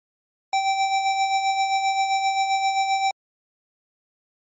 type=tone with tremolo; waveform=square; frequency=777 Hz; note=G5; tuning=16 cents flat; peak=-18 dBFS; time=0.53-3.11 s; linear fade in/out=2 ms; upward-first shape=sine; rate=7.6 Hz; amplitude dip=50%; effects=MP3 32 kbps